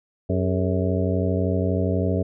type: harmonic tone with a mistuned harmonic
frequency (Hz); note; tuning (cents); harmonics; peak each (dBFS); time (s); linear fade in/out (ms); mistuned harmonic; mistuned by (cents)
92.5; F#2; 0; 1 / 2 / 3 / 4 / 5 / 6 / 7; -23 / -26 / -28 / -29 / -30 / -31 / -31; 0.29-2.23; 10; 4; +130
effects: none

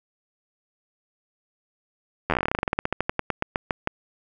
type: slowing click train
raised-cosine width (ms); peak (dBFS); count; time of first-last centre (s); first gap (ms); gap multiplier
0.5; -7; 28; 2.3-3.874; 11; 1.11
effects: none

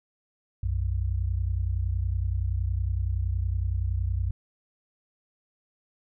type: tone pair together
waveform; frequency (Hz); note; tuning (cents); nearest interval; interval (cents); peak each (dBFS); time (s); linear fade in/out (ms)
sine; 61.18 / 91.9; B1 / F#2; -16 / -11; perfect fifth; 705; -27; 0.63-4.31; 5
effects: none

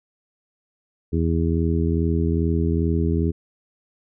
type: harmonic tone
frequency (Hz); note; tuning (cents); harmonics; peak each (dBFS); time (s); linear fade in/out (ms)
82.41; E2; 0; 1 / 2 / 3 / 4 / 5; -21 / -24 / -26 / -27 / -28; 1.12-3.32; 20
effects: none

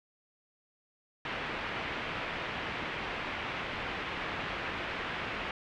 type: low-pass noise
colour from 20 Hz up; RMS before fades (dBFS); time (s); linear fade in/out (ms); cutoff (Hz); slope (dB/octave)
white; -37; 1.25-5.51; 2; 2700; 24
effects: none

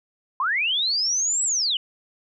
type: linear two-way sweep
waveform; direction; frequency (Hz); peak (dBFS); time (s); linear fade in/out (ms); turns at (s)
sine; up then down; 977 to 7900 to 2874; -20; 0.4-1.77; 2; 1.44
effects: none

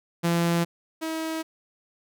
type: tone pair in turn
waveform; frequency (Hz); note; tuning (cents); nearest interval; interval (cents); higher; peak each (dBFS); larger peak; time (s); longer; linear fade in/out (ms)
sawtooth; 170 / 320.9; F3 / E4; -46 / -46; major seventh; 1100; second; -17 / -24; first; 0.23-0.65 / 1.01-1.43; neither; 20
effects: none

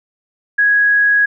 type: tone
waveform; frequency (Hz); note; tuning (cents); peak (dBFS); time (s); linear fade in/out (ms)
sine; 1661.2; G#6; 0; -9; 0.58-1.26; 10
effects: none

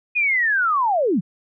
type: linear sweep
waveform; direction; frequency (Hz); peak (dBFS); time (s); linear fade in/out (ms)
sine; down; 2500 to 144.8; -16; 0.15-1.21; 20
effects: none

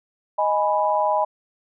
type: chord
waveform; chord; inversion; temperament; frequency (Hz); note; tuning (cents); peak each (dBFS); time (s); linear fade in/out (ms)
sine; G# minor; second; equal; 622.3 / 830.6 / 987.8; D#5 / G#5 / B5; 0 / 0 / 0; -22; 0.38-1.25; 10
effects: none

